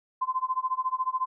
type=tone with tremolo; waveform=sine; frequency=1032 Hz; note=C6; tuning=24 cents flat; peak=-22 dBFS; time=0.21-1.26 s; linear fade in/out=10 ms; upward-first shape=sine; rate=14 Hz; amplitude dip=95%; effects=none